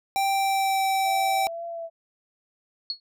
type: tone with pitch glide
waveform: square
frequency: 784 to 772.8 Hz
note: G5 to G5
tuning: 0 to -25 cents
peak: -22 dBFS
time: 0.16-1.47 s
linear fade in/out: 0 ms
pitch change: -25 cents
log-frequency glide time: 0.3-0.84 s
type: tone with vibrato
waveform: sine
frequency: 670 Hz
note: E5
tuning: 28 cents sharp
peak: -31 dBFS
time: 1.03-1.9 s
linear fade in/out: 50 ms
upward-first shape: triangle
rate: 2 Hz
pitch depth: 28 cents each way
type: tone with exponential decay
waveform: sine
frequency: 4345 Hz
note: C#8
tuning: 35 cents flat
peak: -22 dBFS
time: 2.9-3 s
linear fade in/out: 1 ms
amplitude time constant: 21 ms
effects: none